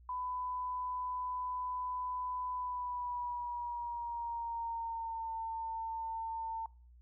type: tone with pitch glide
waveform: sine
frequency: 1000 to 901.3 Hz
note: B5 to A5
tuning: +21 to +41 cents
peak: -36 dBFS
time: 0.09-6.66 s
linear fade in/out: 2 ms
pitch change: -180 cents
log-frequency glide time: 2.54-5.32 s
effects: noise-tail reverb RT60 0.4 s tail -23 dB re dry + added 60 Hz sine -56 dBFS peak until 7.01 s